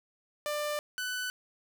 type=tone pair in turn; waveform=sawtooth; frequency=594 / 1496.8 Hz; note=D5 / F#6; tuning=+20 / +20 cents; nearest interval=octave + major third; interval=1600 cents; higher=second; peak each=-27 / -29 dBFS; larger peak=first; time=0.46-0.79 / 0.98-1.3 s; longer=first; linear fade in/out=0 ms; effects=none